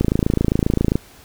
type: click train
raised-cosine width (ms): 3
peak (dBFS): -3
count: 27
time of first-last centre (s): 0.01-0.955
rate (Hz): 27.5
effects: pink hiss -46 dBFS RMS until 1.24 s